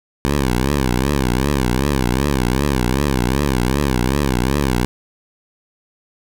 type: tone with vibrato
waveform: 10% pulse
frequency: 66 Hz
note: C2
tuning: 16 cents sharp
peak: -7 dBFS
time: 0.25-4.85 s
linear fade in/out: 0 ms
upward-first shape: triangle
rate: 2.6 Hz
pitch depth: 200 cents each way
effects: none